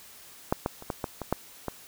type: clicks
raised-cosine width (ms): 1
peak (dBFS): -9 / -12 / -28 / -15 / -15 / -19 / -10 / -16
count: 8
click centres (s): 0.525 / 0.661 / 0.824 / 0.902 / 1.042 / 1.217 / 1.326 / 1.683
effects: white hiss -50 dBFS RMS until 1.87 s